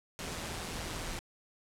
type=noise with amplitude modulation; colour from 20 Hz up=pink; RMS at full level=-37 dBFS; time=0.19-1.19 s; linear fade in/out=0 ms; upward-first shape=sine; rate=165 Hz; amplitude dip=45%; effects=low-pass 10000 Hz 12 dB/octave